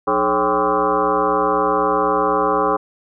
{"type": "tone with frequency modulation", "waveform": "sine", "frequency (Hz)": 784, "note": "G5", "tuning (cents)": 0, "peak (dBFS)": -14, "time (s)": [0.07, 2.77], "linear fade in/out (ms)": 10, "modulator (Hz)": 120, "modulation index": 3.9, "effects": []}